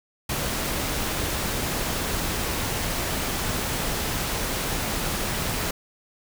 pink noise, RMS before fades -27 dBFS, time 0.29-5.71 s, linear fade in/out 5 ms, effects none

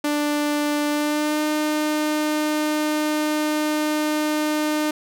sawtooth tone with pitch glide, 294.9 to 303.9 Hz, D4 to D#4, +7 to -41 cents, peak -16 dBFS, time 0.04-4.91 s, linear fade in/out 5 ms, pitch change +52 cents, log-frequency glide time 0.89-1.43 s, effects none

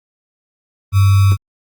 sine tone with sample-and-hold, 98 Hz, G2, in tune, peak -7 dBFS, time 0.92-1.37 s, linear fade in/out 50 ms, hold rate 1225 Hz, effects Opus 32 kbps

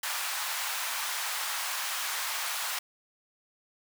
pink high-pass noise, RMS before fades -33 dBFS, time 0.03-2.79 s, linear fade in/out 5 ms, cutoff 880 Hz, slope 24 dB/octave, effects none

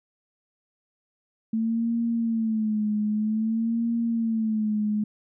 sine tone with vibrato, 221.4 Hz, A3, 11 cents sharp, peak -22 dBFS, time 1.53-5.04 s, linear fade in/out 5 ms, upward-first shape sine, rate 0.52 Hz, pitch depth 85 cents each way, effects none

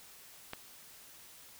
click, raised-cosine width 0.3 ms, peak -23 dBFS, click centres 0.534 s, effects white hiss -55 dBFS RMS until 1.59 s

